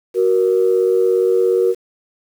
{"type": "tone pair together", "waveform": "sine", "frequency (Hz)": [372.8, 470], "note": ["F#4", "A#4"], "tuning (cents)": [13, 14], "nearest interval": "major third", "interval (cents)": 401, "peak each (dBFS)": -14, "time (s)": [0.14, 1.75], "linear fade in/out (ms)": 50, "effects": ["tanh soft clip ceiling -4 dBFS", "7-bit"]}